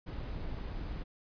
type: noise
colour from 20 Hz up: brown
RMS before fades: -39 dBFS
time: 0.06-1.04 s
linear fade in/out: 20 ms
effects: resampled to 11025 Hz